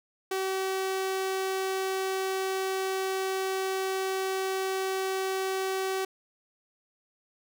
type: tone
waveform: sawtooth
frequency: 381.4 Hz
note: G4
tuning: 47 cents flat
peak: -24 dBFS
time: 0.31-6.05 s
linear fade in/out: 5 ms
effects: none